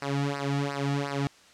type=tone with flanger; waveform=sawtooth; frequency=140.7 Hz; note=C#3; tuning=26 cents sharp; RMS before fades=-29 dBFS; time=0.02-1.27 s; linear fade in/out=0 ms; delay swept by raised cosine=0.29 to 1.99 ms; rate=2.8 Hz; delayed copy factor=-1; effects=white hiss -55 dBFS RMS until 1.53 s + low-pass 6000 Hz 12 dB/octave